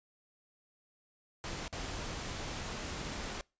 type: noise with dropouts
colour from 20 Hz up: pink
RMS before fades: -40 dBFS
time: 1.44-3.41 s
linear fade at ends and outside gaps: 0 ms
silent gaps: 1.679-1.727 s
effects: noise-tail reverb RT60 0.3 s tail -26 dB re dry + resampled to 16000 Hz